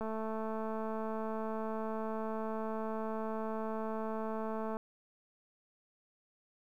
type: click train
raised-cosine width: 1 ms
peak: -26 dBFS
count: 1048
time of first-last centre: 0.01-4.769 s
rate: 220 Hz
effects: 11-bit